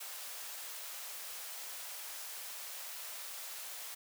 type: high-pass noise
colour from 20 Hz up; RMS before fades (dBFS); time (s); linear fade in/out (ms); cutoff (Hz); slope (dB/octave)
white; -45; 0-3.95; 10; 520; 24
effects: none